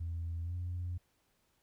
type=tone with pitch glide; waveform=sine; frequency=83.8 to 88.42 Hz; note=E2 to F2; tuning=+29 to +22 cents; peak=-34 dBFS; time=0-0.98 s; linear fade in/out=10 ms; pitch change=+93 cents; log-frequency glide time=0.43-0.54 s; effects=tanh soft clip ceiling -32 dBFS + pink hiss -75 dBFS RMS until 1.62 s